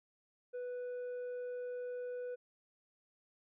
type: tone with tanh clipping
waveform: sine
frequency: 493.9 Hz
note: B4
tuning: in tune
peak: -40 dBFS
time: 0.53-2.36 s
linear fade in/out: 20 ms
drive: 4 dB
effects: none